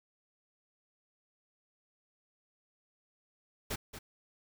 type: noise with echo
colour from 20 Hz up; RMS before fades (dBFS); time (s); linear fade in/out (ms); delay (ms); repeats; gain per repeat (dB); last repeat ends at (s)
pink; -36; 3.7-3.76; 10; 230; 1; -10; 3.99
effects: none